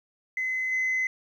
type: tone with level steps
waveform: sine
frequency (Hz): 2039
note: C7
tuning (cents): -45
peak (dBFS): -25 / -22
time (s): 0.37-1.07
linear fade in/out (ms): 2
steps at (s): 0.71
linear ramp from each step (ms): 20
effects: tanh soft clip ceiling -21 dBFS + 10-bit